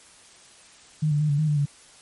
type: tone with pitch steps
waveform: sine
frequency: 153.9 / 147.1 / 151.8 / 143.6 / 155 / 148.8 / 143.5 Hz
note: D#3 / D3 / D#3 / D3 / D#3 / D3 / D3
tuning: -19 / +3 / -42 / -39 / -6 / +23 / -40 cents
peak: -19 dBFS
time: 1.02-1.657 s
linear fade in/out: 10 ms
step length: 91 ms
effects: white hiss -51 dBFS RMS until 2.01 s + MP3 48 kbps